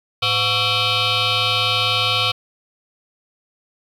sine tone with frequency modulation, 108.2 Hz, A2, 29 cents flat, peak -14 dBFS, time 0.22-2.32 s, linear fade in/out 10 ms, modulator 616 Hz, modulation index 6.4, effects tanh soft clip ceiling -13 dBFS + 8-bit

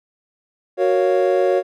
triangle chord, Gb major seventh, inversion none, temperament equal with one note detuned, 370 / 466.2 / 554.4 / 700.5 Hz, Gb4 / Bb4 / Db5 / F5, 0 / 0 / 0 / +5 cents, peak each -16 / -20 / -16 / -22 dBFS, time 0.77-1.63 s, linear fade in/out 50 ms, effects none

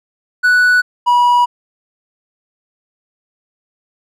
triangle tone pair in turn, 1480 / 970.8 Hz, F#6 / B5, 0 / -30 cents, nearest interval perfect fifth, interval 730 cents, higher first, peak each -6 dBFS, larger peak neither, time 0.43-0.82 / 1.06-1.46 s, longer second, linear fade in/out 20 ms, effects none

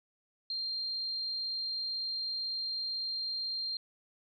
sine tone, 4186 Hz, C8, in tune, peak -33 dBFS, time 0.5-3.77 s, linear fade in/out 2 ms, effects none

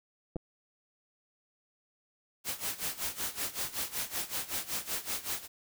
clicks, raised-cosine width 2 ms, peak -24 dBFS, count 2, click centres 0.359 / 0.365 s
white noise with tremolo, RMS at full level -33 dBFS, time 2.44-5.48 s, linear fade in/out 50 ms, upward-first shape sine, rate 5.3 Hz, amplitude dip 85%
effects none

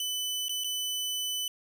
sawtooth tone with dropouts, 3000 Hz, F#7, 23 cents sharp, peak -27 dBFS, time 0-1.48 s, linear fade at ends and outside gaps 2 ms, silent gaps 0.484-0.493 / 0.638-0.643 s, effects none

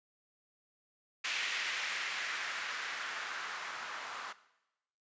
violet noise with low-pass filter sweep, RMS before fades -39 dBFS, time 1.24-4.33 s, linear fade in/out 10 ms, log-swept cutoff 2300 to 1200 Hz, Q 1.8, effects noise-tail reverb RT60 0.9 s tail -17 dB re dry + resampled to 16000 Hz

